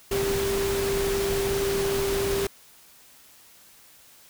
sine tone in noise, 394.7 Hz, G4, 12 cents sharp, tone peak -24 dBFS, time 0.11-2.47 s, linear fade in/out 5 ms, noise pink, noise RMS -30 dBFS, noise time 0.11-2.47 s, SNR +3 dB, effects white hiss -53 dBFS RMS until 4.29 s

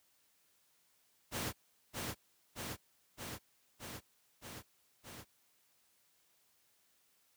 pink noise with echo, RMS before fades -38 dBFS, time 1.31-1.53 s, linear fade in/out 50 ms, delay 620 ms, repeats 6, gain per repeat -2 dB, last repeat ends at 5.25 s, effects white hiss -73 dBFS RMS until 7.36 s + high-pass 60 Hz 12 dB/octave

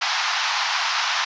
pink band-pass noise, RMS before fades -23 dBFS, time 0.01-1.25 s, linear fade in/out 10 ms, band 790 to 5900 Hz, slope 48 dB/octave, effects resampled to 16000 Hz

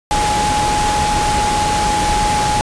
sine tone in noise, 839 Hz, G#5, 17 cents sharp, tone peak -15 dBFS, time 0.11-2.61 s, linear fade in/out 0 ms, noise pink, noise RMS -19 dBFS, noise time 0.11-2.61 s, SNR +1 dB, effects resampled to 22050 Hz

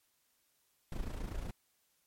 brown noise with amplitude modulation, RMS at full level -36 dBFS, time 0.92-1.51 s, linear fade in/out 2 ms, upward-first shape sine, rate 28.2 Hz, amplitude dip 65%, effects white hiss -75 dBFS RMS until 2.06 s + MP3 64 kbps

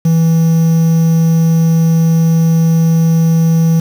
triangle tone with quantisation, 163.7 Hz, E3, 12 cents flat, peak -5 dBFS, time 0.05-3.8 s, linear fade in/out 5 ms, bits 5, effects none

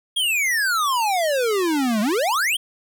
square exponential two-way sweep, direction down then up, 3322 to 202.7 to 3322 Hz, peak -19 dBFS, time 0.16-2.57 s, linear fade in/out 10 ms, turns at 2.01 s, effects none

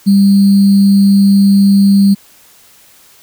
sine tone with sample-and-hold, 198.1 Hz, G3, 18 cents sharp, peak -4 dBFS, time 0.06-2.15 s, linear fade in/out 20 ms, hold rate 4410 Hz, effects white hiss -44 dBFS RMS until 3.22 s

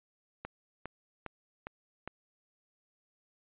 click train, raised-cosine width 0.5 ms, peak -24 dBFS, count 5, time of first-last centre 0.45-2.076 s, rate 2.46 Hz, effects resampled to 8000 Hz

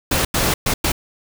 pink noise bursts at uneven times, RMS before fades -18 dBFS, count 4, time 0.11-0.25 / 0.34-0.54 / 0.66-0.74 / 0.84-0.92 s, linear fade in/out 5 ms, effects none

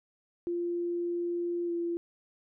sine tone with pitch glide, 346.6 to 341.8 Hz, F4 to F4, -13 to -37 cents, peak -29 dBFS, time 0.47-1.97 s, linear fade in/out 0 ms, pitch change -24 cents, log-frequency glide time 1.66-1.71 s, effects none

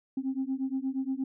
sine beating tone pair, 261.6 / 270.1 Hz, C4 / C#4, 0 / -45 cents, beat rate 8.5 Hz, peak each -31 dBFS, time 0.17-1.24 s, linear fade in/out 5 ms, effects tanh soft clip ceiling -23 dBFS

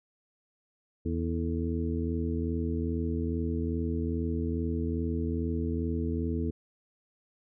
harmonic tone with a mistuned harmonic, 82.41 Hz, E2, in tune, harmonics 1 / 2 / 3 / 4 / 5, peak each -31 / -37 / -33 / -36 / -38 dBFS, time 1.05-6.51 s, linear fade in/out 10 ms, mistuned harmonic 5, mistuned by +95 cents, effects none

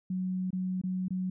sine tone with dropouts, 185 Hz, F#3, in tune, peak -29 dBFS, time 0.1-1.3 s, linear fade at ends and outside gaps 5 ms, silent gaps 0.506-0.529 / 0.815-0.836 / 1.083-1.105 s, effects none

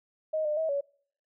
sine tone with pitch steps, 626 / 602 / 640 / 564 Hz, D#5 / D5 / D#5 / C#5, +10 / +43 / +49 / +30 cents, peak -26 dBFS, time 0.33-0.81 s, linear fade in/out 10 ms, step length 120 ms, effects noise-tail reverb RT60 0.6 s tail -26 dB re dry

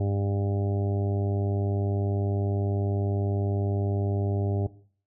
harmonic tone, 100 Hz, G2, 35 cents sharp, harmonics 1 / 2 / 3 / 4 / 5 / 6 / 7 / 8, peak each -24 / -36 / -35 / -34 / -47 / -39 / -41 / -47 dBFS, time 0-4.67 s, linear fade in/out 5 ms, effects noise-tail reverb RT60 0.5 s tail -18 dB re dry

